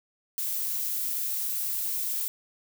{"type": "noise", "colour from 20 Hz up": "violet", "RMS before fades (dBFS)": -30, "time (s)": [0.38, 2.28], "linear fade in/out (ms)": 0, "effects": []}